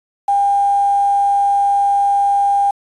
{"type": "tone with quantisation", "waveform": "sine", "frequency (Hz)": 803, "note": "G5", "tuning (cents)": 41, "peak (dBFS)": -11, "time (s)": [0.28, 2.71], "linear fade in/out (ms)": 5, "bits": 6, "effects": ["resampled to 24000 Hz"]}